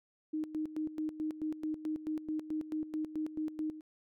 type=tone with tremolo; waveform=sine; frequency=310 Hz; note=D#4; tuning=6 cents flat; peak=-32 dBFS; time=0.33-3.81 s; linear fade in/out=10 ms; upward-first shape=square; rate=4.6 Hz; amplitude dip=75%; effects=none